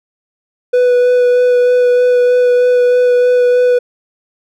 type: tone with vibrato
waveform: triangle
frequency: 493.9 Hz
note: B4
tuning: in tune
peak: -5 dBFS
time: 0.73-3.79 s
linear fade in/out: 10 ms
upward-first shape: sine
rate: 3.2 Hz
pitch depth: 10 cents each way
effects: none